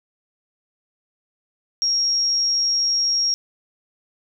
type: tone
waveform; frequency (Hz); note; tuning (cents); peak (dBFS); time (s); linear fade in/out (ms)
sine; 5588; F8; 0; -17; 1.82-3.34; 0
effects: none